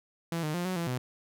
sawtooth tone with pitch steps, 167.3 / 152.9 / 175.7 / 185.1 / 169.2 / 126 Hz, E3 / D#3 / F3 / F#3 / E3 / B2, +26 / -30 / +11 / +1 / +45 / +35 cents, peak -26 dBFS, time 0.32-0.98 s, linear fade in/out 2 ms, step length 110 ms, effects none

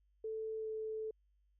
sine tone with pitch glide, 440 to 437 Hz, A4 to A4, 0 to -12 cents, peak -38 dBFS, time 0.24-1.11 s, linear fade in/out 5 ms, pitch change -12 cents, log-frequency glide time 0.58-0.68 s, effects added 50 Hz sine -70 dBFS peak until 1.59 s

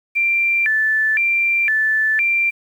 sine tone with vibrato, 2035 Hz, C7, 49 cents flat, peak -14 dBFS, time 0.15-2.51 s, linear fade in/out 20 ms, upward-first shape square, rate 0.98 Hz, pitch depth 260 cents each way, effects 8-bit

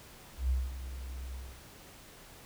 sine tone with ADSR envelope, 64.3 Hz, C2, 30 cents flat, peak -25 dBFS, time 0.37-1.62 s, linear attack 130 ms, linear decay 200 ms, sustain -13 dB, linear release 260 ms, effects pink hiss -53 dBFS RMS until 2.45 s

